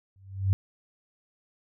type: tone with exponential growth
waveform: sine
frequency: 96.5 Hz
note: G2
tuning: 27 cents flat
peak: -17 dBFS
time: 0.16-0.53 s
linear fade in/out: 0 ms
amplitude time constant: 80 ms
effects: none